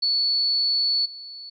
sine tone with level steps, 4435 Hz, C#8, in tune, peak -19 / -36 dBFS, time 0.02-1.5 s, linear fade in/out 10 ms, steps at 1.05 s, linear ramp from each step 10 ms, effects none

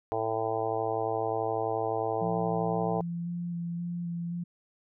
harmonic tone, 111.6 Hz, A2, 25 cents sharp, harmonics 1 / 3 / 4 / 5 / 6 / 7 / 8 / 9, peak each -40 / -39 / -32 / -38 / -34 / -33 / -40 / -41 dBFS, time 0.12-3.01 s, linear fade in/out 0 ms
sine tone with vibrato, 172.1 Hz, F3, 25 cents flat, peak -31 dBFS, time 2.21-4.44 s, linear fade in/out 10 ms, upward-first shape square, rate 1.9 Hz, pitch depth 13 cents each way
effects none

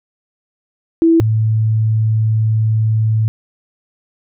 sine tone pair in turn, 329.6 / 109.99 Hz, E4 / A2, 0 / 0 cents, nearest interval octave + perfect fifth, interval 1900 cents, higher first, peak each -7 / -11 dBFS, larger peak first, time 1.02-1.2 / 1.2-3.28 s, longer second, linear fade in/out 0 ms, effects none

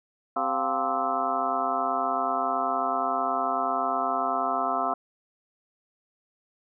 harmonic tone with a mistuned harmonic, 130.81 Hz, C3, in tune, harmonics 2 / 3 / 4 / 5 / 6 / 7 / 8 / 9 / 10, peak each -36 / -38 / -40 / -28 / -34 / -38 / -31 / -34 / -30 dBFS, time 0.36-4.94 s, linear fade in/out 5 ms, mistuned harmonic 5, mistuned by +110 cents, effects none

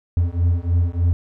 triangle beating tone pair, 84.8 / 88.1 Hz, E2 / F2, +50 / +16 cents, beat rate 3.3 Hz, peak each -17 dBFS, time 0.17-1.13 s, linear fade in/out 0 ms, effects none

